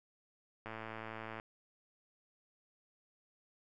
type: click train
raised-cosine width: 0.5 ms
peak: -29 dBFS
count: 83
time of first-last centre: 0.66-1.399 s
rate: 111 Hz
effects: none